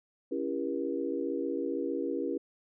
sine chord, C# diminished seventh, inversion none, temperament just, 277.2 / 332.6 / 399.1 / 479 Hz, C#4 / E4 / G4 / Bb4, 0 / +16 / +31 / +47 cents, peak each -35 / -35 / -36 / -36 dBFS, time 0.31-2.38 s, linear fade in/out 10 ms, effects none

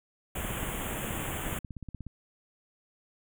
pink band-stop noise, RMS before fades -35 dBFS, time 0.35-1.59 s, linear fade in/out 5 ms, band 3400 to 6800 Hz, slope 96 dB/octave
click train, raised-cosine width 5 ms, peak -28 dBFS, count 28, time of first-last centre 0.45-2.067 s, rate 16.7 Hz
effects none

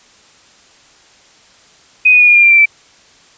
sine tone with pitch steps, 2503 / 2477 / 2451 / 2426 / 2401 / 2376 / 2352 / 2327 Hz, D#7 / D#7 / D#7 / D#7 / D7 / D7 / D7 / D7, +10 / -8 / -27 / -44 / +38 / +20 / +2 / -17 cents, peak -4 dBFS, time 2.05-2.658 s, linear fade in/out 10 ms, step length 76 ms, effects white hiss -46 dBFS RMS until 3.37 s + resampled to 16000 Hz

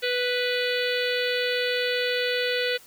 harmonic tone, 493.9 Hz, B4, in tune, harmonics 1 / 3 / 4 / 5 / 6 / 7 / 8 / 9, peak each -26 / -31 / -32 / -33 / -34 / -34 / -35 / -36 dBFS, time 0.02-2.78 s, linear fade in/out 20 ms, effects white hiss -51 dBFS RMS until 2.86 s

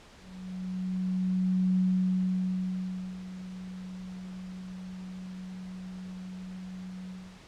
sine tone with ADSR envelope, 185 Hz, F#3, in tune, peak -22 dBFS, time 0.18-7.43 s, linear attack 1600 ms, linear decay 1400 ms, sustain -16 dB, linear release 330 ms, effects pink hiss -53 dBFS RMS until 7.47 s + low-pass 6000 Hz 12 dB/octave

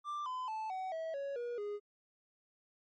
triangle tone with pitch steps, 1181 / 1016.3 / 874.6 / 752.6 / 647.7 / 557.4 / 479.6 / 412.8 Hz, D6 / B5 / A5 / F#5 / E5 / C#5 / A#4 / G#4, +9 / +49 / -11 / +29 / -31 / +9 / +49 / -10 cents, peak -35 dBFS, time 0.04-1.8 s, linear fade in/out 50 ms, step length 220 ms, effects MP3 32 kbps

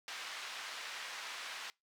pink band-pass noise, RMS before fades -45 dBFS, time 0.08-1.7 s, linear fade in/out 0 ms, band 1300 to 4900 Hz, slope 12 dB/octave, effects noise-tail reverb RT60 0.2 s tail -23 dB re dry

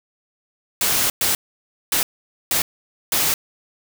white noise bursts at uneven times, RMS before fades -19 dBFS, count 5, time 0.81-1.1 / 1.21-1.35 / 1.92-2.03 / 2.51-2.62 / 3.12-3.34 s, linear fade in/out 2 ms, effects none

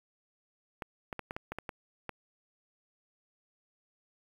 clicks, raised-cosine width 0.5 ms, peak -22 dBFS, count 9, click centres 0.822 / 1.128 / 1.193 / 1.309 / 1.365 / 1.52 / 1.586 / 1.692 / 2.093 s, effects 8-bit

